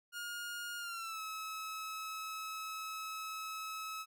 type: tone with pitch glide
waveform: sawtooth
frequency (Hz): 1425 to 1291.7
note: F6 to E6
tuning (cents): +34 to -36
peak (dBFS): -37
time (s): 0.12-4.06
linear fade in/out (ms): 50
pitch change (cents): -170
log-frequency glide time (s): 0.78-1.21
effects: none